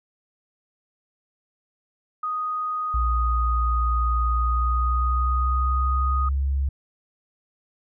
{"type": "tone", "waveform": "sine", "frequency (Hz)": 1244.5, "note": "D#6", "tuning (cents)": 0, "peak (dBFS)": -24, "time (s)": [2.23, 6.29], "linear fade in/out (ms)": 5}
{"type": "tone with pitch glide", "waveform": "sine", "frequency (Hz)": [60.4, 68.58], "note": ["B1", "C#2"], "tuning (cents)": [-38, -18], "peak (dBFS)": -20, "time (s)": [2.94, 6.69], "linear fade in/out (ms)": 5, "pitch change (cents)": 220, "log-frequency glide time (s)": [4.3, 6.33]}
{"effects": []}